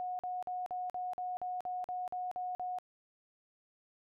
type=tone bursts; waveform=sine; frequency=728 Hz; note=F#5; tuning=28 cents flat; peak=-35 dBFS; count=12; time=0-2.786 s; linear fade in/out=0 ms; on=190 ms; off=46 ms; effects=none